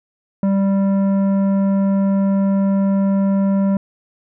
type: tone with tanh clipping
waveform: sine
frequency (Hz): 196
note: G3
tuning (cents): 0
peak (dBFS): -15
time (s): 0.43-3.77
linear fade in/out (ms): 2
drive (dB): 11
effects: none